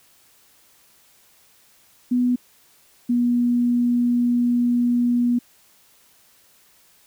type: tone pair in turn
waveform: sine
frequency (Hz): 246.9 / 241.8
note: B3 / B3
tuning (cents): 0 / -36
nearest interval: unison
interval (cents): 36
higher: first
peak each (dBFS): -16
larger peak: neither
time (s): 2.11-2.36 / 3.09-5.39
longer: second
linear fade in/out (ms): 10
effects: white hiss -56 dBFS RMS until 7.06 s